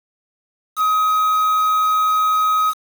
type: tone with quantisation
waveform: triangle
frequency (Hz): 1264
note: D#6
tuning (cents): +27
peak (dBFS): -12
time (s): 0.76-2.74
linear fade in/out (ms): 50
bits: 5
effects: none